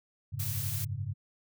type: chord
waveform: sine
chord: F# suspended second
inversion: none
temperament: just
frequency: 92.5 / 104.06 / 138.75 Hz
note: F#2 / G#2 / C#3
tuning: 0 / +4 / +2 cents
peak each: -39 / -35 / -38 dBFS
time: 0.32-1.14 s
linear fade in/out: 20 ms
type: noise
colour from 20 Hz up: blue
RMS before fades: -37 dBFS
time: 0.39-0.85 s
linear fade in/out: 10 ms
effects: none